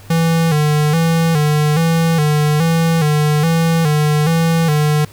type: tone with vibrato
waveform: square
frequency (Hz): 157.4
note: D#3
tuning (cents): +20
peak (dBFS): -12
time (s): 0.1-5.05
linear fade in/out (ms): 5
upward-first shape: square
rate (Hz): 1.2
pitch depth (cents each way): 82
effects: added 101 Hz sine -37 dBFS peak until 5.12 s + pink hiss -43 dBFS RMS until 5.12 s